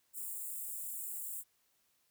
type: high-pass noise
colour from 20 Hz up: white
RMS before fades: -42 dBFS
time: 0.13-1.44 s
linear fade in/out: 50 ms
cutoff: 7300 Hz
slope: 96 dB/octave
effects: white hiss -75 dBFS RMS until 2.1 s